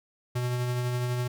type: tone with tremolo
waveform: square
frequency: 123.47 Hz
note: B2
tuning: in tune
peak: -26 dBFS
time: 0.35-1.28 s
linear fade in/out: 10 ms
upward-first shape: triangle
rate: 12 Hz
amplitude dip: 30%
effects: none